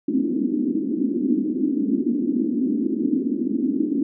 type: band-pass noise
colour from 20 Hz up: white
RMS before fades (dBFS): -22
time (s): 0.08-4.03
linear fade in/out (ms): 5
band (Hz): 230 to 310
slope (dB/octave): 48
effects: none